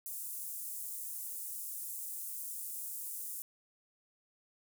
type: high-pass noise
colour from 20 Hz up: pink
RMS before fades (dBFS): -42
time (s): 0.06-3.42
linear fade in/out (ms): 0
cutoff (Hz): 8900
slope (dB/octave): 24
effects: none

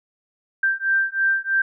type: beating tone pair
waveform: sine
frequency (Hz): 1572 / 1575.1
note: G6 / G6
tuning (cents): +4 / +8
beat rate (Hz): 3.1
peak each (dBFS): -21 / -21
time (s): 0.63-1.62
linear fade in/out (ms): 5
effects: none

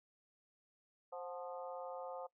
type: harmonic tone with a mistuned harmonic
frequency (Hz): 175.5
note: F3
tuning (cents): +9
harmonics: 3 / 4 / 5 / 6 / 7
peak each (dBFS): -46 / -49 / -51 / -57 / -55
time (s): 1.12-2.27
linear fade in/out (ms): 10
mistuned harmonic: 4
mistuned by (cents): +53
effects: noise-tail reverb RT60 0.1 s tail -20 dB re dry

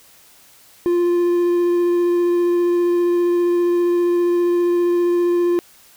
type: tone with vibrato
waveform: triangle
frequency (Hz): 349.2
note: F4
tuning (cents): 0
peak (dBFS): -12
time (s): 0.86-5.59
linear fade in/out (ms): 0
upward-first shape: triangle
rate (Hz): 15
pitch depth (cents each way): 11
effects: white hiss -49 dBFS RMS until 5.96 s

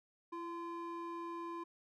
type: ring-modulated tone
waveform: triangle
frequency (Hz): 684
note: F5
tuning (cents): -36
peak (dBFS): -36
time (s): 0.32-1.64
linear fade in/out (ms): 10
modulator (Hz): 346
effects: none

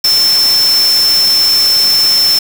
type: tone in noise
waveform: sine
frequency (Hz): 5330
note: E8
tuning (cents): +18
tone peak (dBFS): -7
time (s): 0.04-2.39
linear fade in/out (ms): 5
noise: white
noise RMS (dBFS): -19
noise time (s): 0.04-2.39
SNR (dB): +9
effects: none

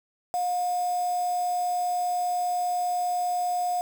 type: tone with quantisation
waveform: sine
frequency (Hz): 715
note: F5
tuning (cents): +41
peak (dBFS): -24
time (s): 0.34-3.81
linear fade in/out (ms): 0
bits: 6
effects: none

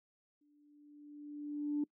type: tone with exponential growth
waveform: sine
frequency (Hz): 293.7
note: D4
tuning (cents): 0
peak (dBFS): -29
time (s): 0.41-1.84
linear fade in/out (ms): 5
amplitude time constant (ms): 310
effects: noise-tail reverb RT60 0.1 s tail -23 dB re dry + tanh soft clip ceiling -26 dBFS

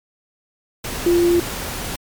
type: tone in noise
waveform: sine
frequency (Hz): 346.4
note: F4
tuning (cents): -14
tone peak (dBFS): -12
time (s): 1.06-1.4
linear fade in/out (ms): 5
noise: pink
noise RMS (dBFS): -27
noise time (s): 0.84-1.96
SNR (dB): +12
effects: MP3 96 kbps

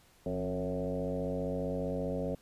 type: tone with frequency modulation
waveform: sine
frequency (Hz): 357.8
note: F4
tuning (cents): +42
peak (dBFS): -31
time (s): 0.26-2.35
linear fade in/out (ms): 2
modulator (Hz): 95.1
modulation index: 2.8
effects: pink hiss -63 dBFS RMS until 2.41 s + resampled to 32000 Hz

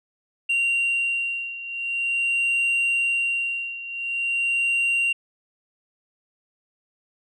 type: beating tone pair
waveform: sine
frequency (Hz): 2762 / 2762.45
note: F7 / F7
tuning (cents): -20 / -20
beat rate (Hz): 0.45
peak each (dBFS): -21 / -24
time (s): 0.49-5.13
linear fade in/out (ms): 10
effects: tanh soft clip ceiling -18 dBFS

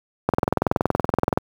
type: click train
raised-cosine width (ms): 1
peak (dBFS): -3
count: 24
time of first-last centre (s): 0.29-1.375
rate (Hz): 21.2
effects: high-pass 80 Hz 12 dB/octave + 7-bit

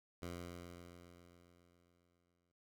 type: tone with exponential decay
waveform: 10% pulse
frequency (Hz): 87.31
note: F2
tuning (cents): 0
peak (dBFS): -35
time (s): 0.22-2.52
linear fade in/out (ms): 5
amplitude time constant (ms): 500
effects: noise-tail reverb RT60 0.1 s tail -20 dB re dry

